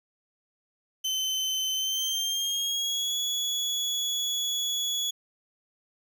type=tone with pitch glide; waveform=30% pulse; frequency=3066 to 3382 Hz; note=G7 to G#7; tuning=-39 to +31 cents; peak=-24 dBFS; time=1.04-5.11 s; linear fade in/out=10 ms; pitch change=+170 cents; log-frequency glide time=1.74-3.16 s; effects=none